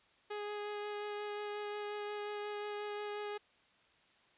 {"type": "tone with vibrato", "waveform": "sawtooth", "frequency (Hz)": 415.3, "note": "G#4", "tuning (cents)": 0, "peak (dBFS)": -35, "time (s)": [0.3, 3.38], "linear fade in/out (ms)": 10, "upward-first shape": "sine", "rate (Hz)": 5.6, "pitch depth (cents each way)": 10, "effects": ["white hiss -68 dBFS RMS until 4.37 s", "resampled to 8000 Hz"]}